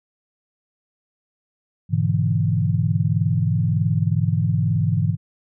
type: chord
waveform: sine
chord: E dominant seventh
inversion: first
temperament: equal with one note detuned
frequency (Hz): 103.83 / 123.47 / 146.83 / 165.58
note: G#2 / B2 / D3 / E3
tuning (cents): 0 / 0 / 0 / +8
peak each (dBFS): -21 / -24 / -23 / -22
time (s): 1.89-5.17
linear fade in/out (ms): 50
effects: none